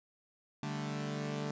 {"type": "chord", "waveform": "sawtooth", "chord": "D suspended fourth", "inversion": "none", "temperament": "equal", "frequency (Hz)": [146.83, 196, 220], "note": ["D3", "G3", "A3"], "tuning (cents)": [0, 0, 0], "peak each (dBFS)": [-34, -40, -37], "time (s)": [0.63, 1.51], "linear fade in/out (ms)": 2, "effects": ["resampled to 16000 Hz"]}